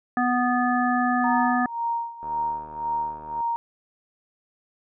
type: harmonic tone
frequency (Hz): 246.9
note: B3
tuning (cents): 0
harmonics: 1 / 3 / 5 / 7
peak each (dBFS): -23 / -24 / -27 / -28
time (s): 0.17-1.66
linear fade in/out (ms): 2
type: tone with tremolo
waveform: sine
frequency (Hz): 932.3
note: A#5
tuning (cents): 0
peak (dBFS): -22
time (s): 1.24-3.56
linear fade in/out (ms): 0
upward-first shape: sine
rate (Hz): 1.9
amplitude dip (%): 85
type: click train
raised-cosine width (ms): 1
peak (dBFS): -29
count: 91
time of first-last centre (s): 2.23-3.405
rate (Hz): 76.6
effects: none